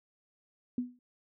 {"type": "tone with exponential decay", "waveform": "sine", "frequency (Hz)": 246.9, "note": "B3", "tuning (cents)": 0, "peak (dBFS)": -26, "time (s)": [0.78, 0.99], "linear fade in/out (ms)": 2, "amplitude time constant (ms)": 44, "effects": []}